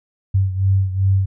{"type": "beating tone pair", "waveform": "sine", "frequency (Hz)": [95.7, 98.3], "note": ["G2", "G2"], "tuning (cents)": [-41, 5], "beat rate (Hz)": 2.6, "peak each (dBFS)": [-15, -20], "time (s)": [0.34, 1.26], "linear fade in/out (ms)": 10, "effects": []}